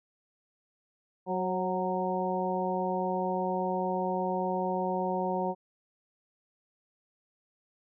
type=harmonic tone with a mistuned harmonic; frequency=185 Hz; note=F#3; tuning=in tune; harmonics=1 / 2 / 3 / 4 / 5; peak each=-34 / -34 / -34 / -34 / -34 dBFS; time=1.26-5.55 s; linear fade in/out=50 ms; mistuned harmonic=3; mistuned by=-27 cents; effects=none